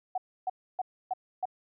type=tone bursts; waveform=sine; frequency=745 Hz; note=F#5; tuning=12 cents sharp; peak=-27 dBFS; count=5; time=0.15-1.455 s; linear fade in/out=5 ms; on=29 ms; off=290 ms; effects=none